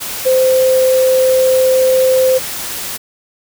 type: tone in noise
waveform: sine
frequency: 518 Hz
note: C5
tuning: 17 cents flat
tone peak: -8 dBFS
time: 0.25-2.39 s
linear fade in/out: 20 ms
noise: white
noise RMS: -23 dBFS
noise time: 0-2.98 s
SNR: +12 dB
effects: none